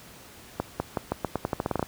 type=accelerating click train; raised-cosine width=1 ms; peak=-11 dBFS; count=14; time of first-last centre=0.6-1.827 s; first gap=200 ms; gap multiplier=0.86; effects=pink hiss -48 dBFS RMS until 1.87 s + high-pass 60 Hz 12 dB/octave